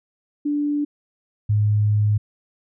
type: tone pair in turn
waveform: sine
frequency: 292.4 / 105.06 Hz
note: D4 / G#2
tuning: -7 / +20 cents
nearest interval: octave + tritone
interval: 1773 cents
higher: first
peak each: -19 / -15 dBFS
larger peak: second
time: 0.45-0.85 / 1.49-2.18 s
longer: second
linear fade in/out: 10 ms
effects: none